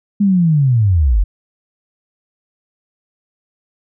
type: linear sweep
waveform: sine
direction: down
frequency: 207.7 to 41.2 Hz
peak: -9 dBFS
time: 0.2-1.24 s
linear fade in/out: 10 ms
effects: none